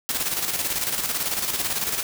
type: noise with tremolo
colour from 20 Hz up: white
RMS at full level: -24 dBFS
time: 0.09-2.03 s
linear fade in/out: 0 ms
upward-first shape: square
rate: 18 Hz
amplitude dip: 50%
effects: none